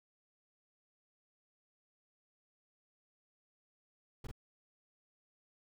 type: noise with echo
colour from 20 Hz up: brown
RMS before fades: -42 dBFS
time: 4.24-4.27 s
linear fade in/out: 5 ms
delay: 44 ms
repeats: 1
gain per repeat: -2 dB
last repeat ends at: 4.314 s
effects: none